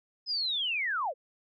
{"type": "linear sweep", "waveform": "sine", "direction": "down", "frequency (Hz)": [5130, 456.1], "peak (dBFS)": -28, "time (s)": [0.26, 1.14], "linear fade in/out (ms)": 50, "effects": []}